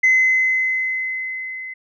sine tone with level ramp, 2045 Hz, C7, 40 cents flat, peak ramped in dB -9 to -29 dBFS, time 0.03-1.74 s, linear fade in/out 10 ms, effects tanh soft clip ceiling -8 dBFS

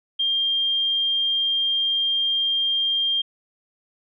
sine tone, 3199 Hz, G7, 34 cents sharp, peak -19 dBFS, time 0.19-3.22 s, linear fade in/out 10 ms, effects none

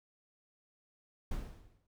brown noise with exponential decay, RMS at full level -35 dBFS, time 1.31-1.87 s, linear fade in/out 5 ms, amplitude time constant 120 ms, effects none

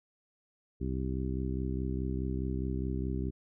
harmonic tone, 64.8 Hz, C2, 16 cents flat, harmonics 1 / 2 / 3 / 4 / 5 / 6, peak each -34 / -37 / -39 / -40 / -41 / -42 dBFS, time 0.8-3.31 s, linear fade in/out 20 ms, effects none

